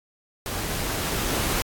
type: noise with level ramp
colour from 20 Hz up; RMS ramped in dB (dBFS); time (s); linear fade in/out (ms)
pink; -30 to -25; 0.46-1.62; 0
effects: AAC 64 kbps